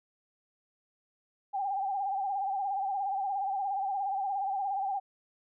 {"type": "tone with vibrato", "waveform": "sine", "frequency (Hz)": 788, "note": "G5", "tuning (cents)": 9, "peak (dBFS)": -29, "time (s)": [1.53, 5], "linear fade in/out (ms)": 20, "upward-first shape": "sine", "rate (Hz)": 17, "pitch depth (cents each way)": 68, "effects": []}